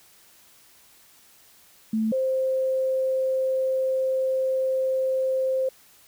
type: tone pair in turn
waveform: sine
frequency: 220 / 524.2 Hz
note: A3 / C5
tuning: 0 / +3 cents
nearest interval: octave + minor third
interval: 1503 cents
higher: second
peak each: -21 dBFS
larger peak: neither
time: 1.93-2.12 / 2.12-5.69 s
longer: second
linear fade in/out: 5 ms
effects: white hiss -55 dBFS RMS until 6.07 s